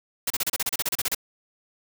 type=noise bursts; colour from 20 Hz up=white; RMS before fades=-25 dBFS; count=14; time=0.27-1.148 s; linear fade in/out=5 ms; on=33 ms; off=32 ms; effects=none